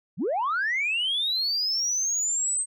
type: linear sweep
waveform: sine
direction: up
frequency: 121.3 to 8372 Hz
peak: -22 dBFS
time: 0.17-2.66 s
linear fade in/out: 50 ms
effects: tanh soft clip ceiling -20 dBFS